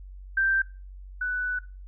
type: tone pair in turn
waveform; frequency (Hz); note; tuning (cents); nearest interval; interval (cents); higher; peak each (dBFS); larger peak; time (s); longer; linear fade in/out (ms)
sine; 1568 / 1488.4; G6 / F#6; 0 / +10; minor second; 90; first; -20 / -25; first; 0.37-0.62 / 1.21-1.59; second; 5
effects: noise-tail reverb RT60 0.3 s tail -19 dB re dry + added 47 Hz sine -40 dBFS peak until 1.87 s